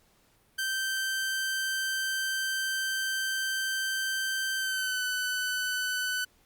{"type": "tone with pitch glide", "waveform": "sawtooth", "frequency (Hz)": [1557, 1501.4], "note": ["G6", "F#6"], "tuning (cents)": [-12, 25], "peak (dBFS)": -25, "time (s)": [0.58, 6.25], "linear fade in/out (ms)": 10, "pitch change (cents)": -63, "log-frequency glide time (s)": [4.57, 5.04], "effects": ["pink hiss -65 dBFS RMS until 6.45 s", "Opus 48 kbps"]}